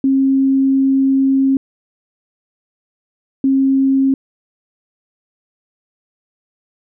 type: tone bursts at uneven times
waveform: sine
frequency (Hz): 269.1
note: C4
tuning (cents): +49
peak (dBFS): -10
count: 2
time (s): 0.04-1.57 / 3.44-4.14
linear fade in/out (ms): 2
effects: none